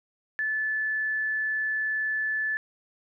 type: tone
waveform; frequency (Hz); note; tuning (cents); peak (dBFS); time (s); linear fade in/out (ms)
sine; 1739; A6; -21; -25; 0.39-2.57; 0
effects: none